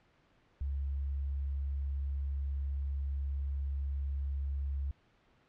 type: tone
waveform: sine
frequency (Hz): 69.3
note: C#2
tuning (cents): 0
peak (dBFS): -32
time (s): 0.61-4.91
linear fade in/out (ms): 0
effects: pink hiss -68 dBFS RMS until 5.48 s + low-pass 3000 Hz 12 dB/octave